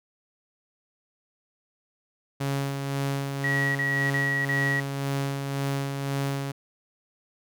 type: tone with tremolo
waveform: sawtooth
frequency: 138.59 Hz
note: C#3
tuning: in tune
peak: -21 dBFS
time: 2.4-6.52 s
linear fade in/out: 10 ms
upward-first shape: sine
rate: 1.9 Hz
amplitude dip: 40%
type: tone bursts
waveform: sine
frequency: 1916 Hz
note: A#6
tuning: 47 cents sharp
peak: -24 dBFS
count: 4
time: 3.44-4.8 s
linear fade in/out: 2 ms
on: 310 ms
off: 40 ms
effects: none